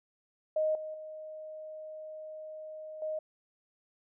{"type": "tone with level steps", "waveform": "sine", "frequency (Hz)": 622.3, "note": "D#5", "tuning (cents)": 0, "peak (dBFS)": [-26, -37, -41, -32], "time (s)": [0.56, 3.19], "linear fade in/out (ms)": 5, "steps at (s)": [0.75, 0.94, 3.02], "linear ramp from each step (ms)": 2, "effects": []}